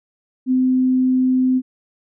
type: tone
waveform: sine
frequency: 256.8 Hz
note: C4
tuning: 32 cents flat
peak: -13 dBFS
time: 0.46-1.62 s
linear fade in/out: 50 ms
effects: none